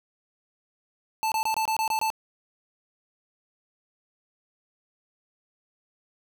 square tone bursts, 880 Hz, A5, in tune, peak -24 dBFS, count 8, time 1.23-2.102 s, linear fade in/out 0 ms, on 88 ms, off 24 ms, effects none

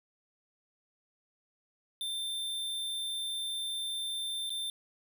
square tone with dropouts, 3575 Hz, A7, 27 cents sharp, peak -34 dBFS, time 2.01-4.7 s, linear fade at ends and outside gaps 1 ms, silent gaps 4.495-4.503 s, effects none

